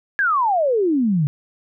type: exponential sweep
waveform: sine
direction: down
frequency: 1688 to 138.8 Hz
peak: -15 dBFS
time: 0.19-1.27 s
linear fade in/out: 0 ms
effects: none